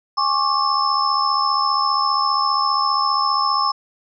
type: tone cluster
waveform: sine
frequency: 820 / 1085 / 1160 / 5260 Hz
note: G#5 / C#6 / D6 / E8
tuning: -22 / -37 / -22 / -5 cents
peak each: -26 / -19 / -21 / -23 dBFS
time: 0.17-3.72 s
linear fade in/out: 10 ms
effects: none